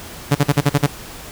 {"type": "tone bursts", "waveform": "sawtooth", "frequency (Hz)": 143.5, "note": "D3", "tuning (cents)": -40, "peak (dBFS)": -7, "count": 7, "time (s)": [0.31, 0.867], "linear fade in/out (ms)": 10, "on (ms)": 41, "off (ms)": 45, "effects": ["pink hiss -35 dBFS RMS until 1.31 s"]}